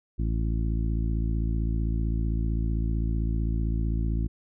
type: harmonic tone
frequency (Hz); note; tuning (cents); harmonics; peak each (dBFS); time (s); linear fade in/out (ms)
55.6; A1; +19; 1 / 2 / 3 / 4 / 5 / 6; -25 / -31 / -35 / -37 / -39 / -41; 0.18-4.28; 20
effects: none